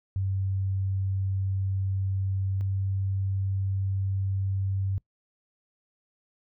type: tone pair in turn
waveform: sine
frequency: 96.3 / 96.83 Hz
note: G2 / G2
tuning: -30 / -21 cents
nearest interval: unison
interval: 9 cents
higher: second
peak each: -25 dBFS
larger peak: neither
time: 0.16-2.61 / 2.61-4.98 s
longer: first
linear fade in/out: 0 ms
effects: noise-tail reverb RT60 0.1 s tail -22 dB re dry